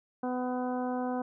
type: harmonic tone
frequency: 250.8 Hz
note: B3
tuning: 27 cents sharp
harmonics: 1 / 2 / 3 / 4 / 5 / 6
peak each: -32 / -36 / -36 / -42 / -47 / -48 dBFS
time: 0.23-1.22 s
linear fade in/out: 5 ms
effects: none